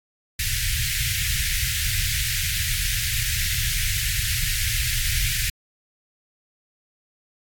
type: band-stop noise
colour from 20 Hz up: pink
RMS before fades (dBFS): -24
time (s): 0.39-5.5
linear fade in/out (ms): 5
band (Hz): 130 to 1700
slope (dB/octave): 48
effects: AAC 64 kbps